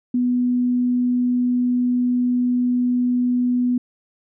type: tone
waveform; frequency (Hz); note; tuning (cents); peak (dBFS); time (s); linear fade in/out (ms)
sine; 246.9; B3; 0; -16; 0.14-3.78; 5
effects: none